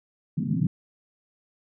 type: band-pass noise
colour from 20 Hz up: pink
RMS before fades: -25 dBFS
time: 0.37-0.67 s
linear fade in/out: 5 ms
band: 130 to 260 Hz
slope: 48 dB/octave
effects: none